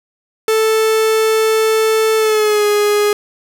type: tone with pitch glide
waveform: 45% pulse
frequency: 440 to 415.3 Hz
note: A4 to G#4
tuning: 0 to 0 cents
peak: -11 dBFS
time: 0.48-3.13 s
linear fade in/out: 2 ms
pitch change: -100 cents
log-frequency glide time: 2.17-2.66 s
effects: none